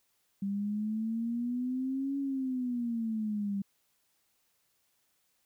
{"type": "exponential two-way sweep", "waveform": "sine", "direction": "up then down", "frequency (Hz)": [196, 279.2, 196], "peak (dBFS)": -30, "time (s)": [0.42, 3.62], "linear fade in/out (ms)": 5, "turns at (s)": 2.18, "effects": ["white hiss -74 dBFS RMS until 5.45 s"]}